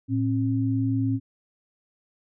sine tone pair together, 112.15 / 268.9 Hz, A2 / C4, +34 / +47 cents, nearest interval octave + minor third, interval 1513 cents, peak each -24 dBFS, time 0.08-1.2 s, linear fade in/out 50 ms, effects none

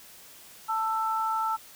sine tone pair together, 885 / 1326 Hz, A5 / E6, +10 / +10 cents, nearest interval perfect fifth, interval 700 cents, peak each -28 dBFS, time 0.68-1.57 s, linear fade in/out 20 ms, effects white hiss -50 dBFS RMS until 1.75 s

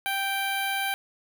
10% pulse tone with notch filter, 784 Hz, G5, in tune, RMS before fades -28 dBFS, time 0.06-0.94 s, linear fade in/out 0 ms, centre 5300 Hz, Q 0.99, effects none

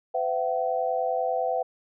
sine tone cluster, 508 / 671 / 761 Hz, B4 / E5 / F#5, +49 / +31 / +48 cents, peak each -28 dBFS, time 0.14-1.63 s, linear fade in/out 10 ms, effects none

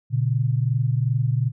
sine tone pair together, 119.5 / 142.11 Hz, A#2 / C#3, +43 / +43 cents, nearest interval minor third, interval 300 cents, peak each -20 / -23 dBFS, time 0.1-1.52 s, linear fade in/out 50 ms, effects none

